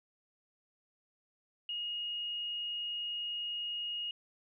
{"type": "tone", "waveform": "sine", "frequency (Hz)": 2870, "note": "F7", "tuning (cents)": 47, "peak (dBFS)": -35, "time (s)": [1.69, 4.11], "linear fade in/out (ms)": 2, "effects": []}